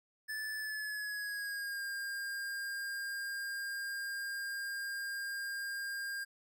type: tone with pitch glide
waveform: square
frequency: 1743 to 1607.6 Hz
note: A6 to G6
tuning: -17 to +43 cents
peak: -38 dBFS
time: 0.28-6.25 s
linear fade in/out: 20 ms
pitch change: -140 cents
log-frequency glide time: 0.57-1.82 s
effects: none